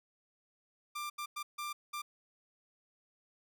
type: tone bursts at uneven times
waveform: sawtooth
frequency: 1187 Hz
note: D6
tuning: 18 cents sharp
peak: -34 dBFS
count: 5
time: 0.95-1.1 / 1.18-1.26 / 1.36-1.43 / 1.58-1.73 / 1.93-2.02 s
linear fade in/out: 10 ms
effects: none